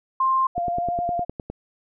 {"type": "tone", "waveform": "sine", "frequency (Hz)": 1054, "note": "C6", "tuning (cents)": 12, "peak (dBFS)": -17, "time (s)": [0.2, 0.47], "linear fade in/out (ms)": 5}
{"type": "tone with vibrato", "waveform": "sine", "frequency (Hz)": 698.5, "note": "F5", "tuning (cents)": 0, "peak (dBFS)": -22, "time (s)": [0.55, 1.25], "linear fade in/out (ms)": 20, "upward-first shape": "sine", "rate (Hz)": 11, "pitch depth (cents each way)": 24}
{"type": "click train", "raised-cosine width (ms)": 2, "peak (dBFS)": -17, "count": 10, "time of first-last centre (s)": [0.58, 1.5], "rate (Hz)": 9.78}
{"effects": []}